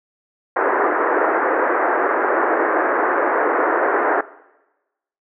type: band-pass noise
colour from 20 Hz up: pink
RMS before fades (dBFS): -18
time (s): 0.56-4.21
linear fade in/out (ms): 5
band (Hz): 320 to 1800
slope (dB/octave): 48
effects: noise-tail reverb RT60 1.0 s tail -19 dB re dry